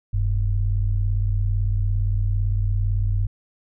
sine tone pair together, 41.88 / 99.6 Hz, E1 / G2, +28 / +28 cents, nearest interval octave + minor third, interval 1500 cents, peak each -21 dBFS, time 0.13-3.27 s, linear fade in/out 10 ms, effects none

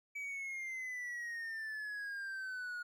triangle exponential sweep, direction down, 2294 to 1437 Hz, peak -38 dBFS, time 0.15-2.83 s, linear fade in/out 10 ms, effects none

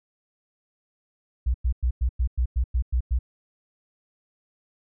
sine tone bursts, 61.5 Hz, B1, 7 cents flat, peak -19 dBFS, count 10, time 1.46-3.19 s, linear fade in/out 10 ms, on 83 ms, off 100 ms, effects none

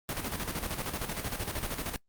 pink noise with tremolo, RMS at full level -33 dBFS, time 0.09-1.96 s, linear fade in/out 0 ms, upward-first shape square, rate 13 Hz, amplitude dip 55%, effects noise-tail reverb RT60 0.1 s tail -22 dB re dry + Opus 48 kbps

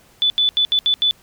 sine tone bursts at uneven times, 3482 Hz, A7, 19 cents flat, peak -13 dBFS, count 6, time 0.22-0.3 / 0.38-0.49 / 0.57-0.65 / 0.72-0.79 / 0.86-0.94 / 1.02-1.11 s, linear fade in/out 0 ms, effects pink hiss -52 dBFS RMS until 1.22 s

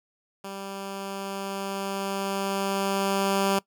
10% pulse tone with level ramp, 196 Hz, G3, in tune, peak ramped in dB -27 to -13 dBFS, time 0.44-3.59 s, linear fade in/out 5 ms, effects noise-tail reverb RT60 0.1 s tail -21 dB re dry

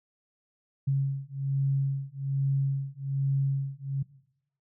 sine beating tone pair, 136.6 / 137.8 Hz, C#3 / C#3, -25 / -10 cents, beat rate 1.2 Hz, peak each -28 dBFS, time 0.87-4.03 s, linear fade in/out 10 ms, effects noise-tail reverb RT60 0.8 s tail -20 dB re dry

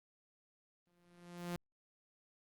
sawtooth tone with exponential growth, 174.61 Hz, F3, in tune, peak -33 dBFS, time 0.87-1.56 s, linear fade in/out 0 ms, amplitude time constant 150 ms, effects Opus 32 kbps

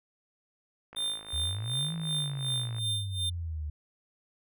click train, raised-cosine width 0.5 ms, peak -32 dBFS, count 100, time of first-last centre 0.93-2.784 s, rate 53.4 Hz
square tone with tremolo, 3600 Hz, A7, 39 cents sharp, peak -29 dBFS, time 0.96-3.3 s, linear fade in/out 10 ms, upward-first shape sine, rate 2.7 Hz, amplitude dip 90%
sine exponential two-way sweep, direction up then down, 73.42 to 167.7 to 73.42 Hz, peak -32 dBFS, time 1.33-3.7 s, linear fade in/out 5 ms, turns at 1.94 s
effects none

